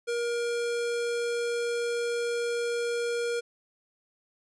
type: tone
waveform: square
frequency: 473.3 Hz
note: A#4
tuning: 26 cents sharp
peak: -28 dBFS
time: 0.07-3.41 s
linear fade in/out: 20 ms
effects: resampled to 24000 Hz